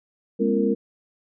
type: tone cluster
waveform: sine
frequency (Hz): 206.4 / 239.1 / 267.2 / 340.2 / 461.2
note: G#3 / A#3 / C4 / F4 / A#4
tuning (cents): -10 / +44 / +36 / -45 / -19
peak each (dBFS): -23 / -27 / -26 / -27 / -23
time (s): 0.39-0.75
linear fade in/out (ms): 20
effects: none